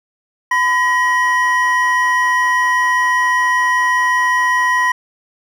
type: tone pair together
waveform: triangle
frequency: 1008.1 / 1903 Hz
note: B5 / A#6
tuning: +35 / +35 cents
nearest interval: major seventh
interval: 1100 cents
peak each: -13 dBFS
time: 0.51-4.92 s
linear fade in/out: 5 ms
effects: none